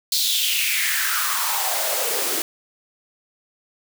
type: noise with high-pass filter sweep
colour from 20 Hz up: white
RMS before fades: -22 dBFS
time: 0.12-2.42 s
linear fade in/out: 2 ms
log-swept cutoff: 4400 to 330 Hz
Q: 4.5
effects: none